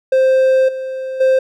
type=tone with level steps; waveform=triangle; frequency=524 Hz; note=C5; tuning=2 cents sharp; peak=-7 / -19 / -7 dBFS; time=0.12-1.39 s; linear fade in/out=5 ms; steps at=0.68 / 1.2 s; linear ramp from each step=10 ms; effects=none